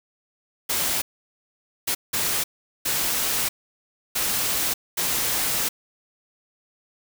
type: noise bursts at uneven times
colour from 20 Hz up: white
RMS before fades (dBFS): -24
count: 6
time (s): 0.69-1.02 / 1.87-1.95 / 2.13-2.44 / 2.85-3.49 / 4.15-4.74 / 4.97-5.69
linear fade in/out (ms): 10
effects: none